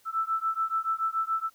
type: beating tone pair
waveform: sine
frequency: 1318.5 / 1325.5 Hz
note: E6 / E6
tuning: 0 / +9 cents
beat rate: 7 Hz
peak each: -29 dBFS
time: 0.05-1.5 s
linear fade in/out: 50 ms
effects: white hiss -63 dBFS RMS until 1.54 s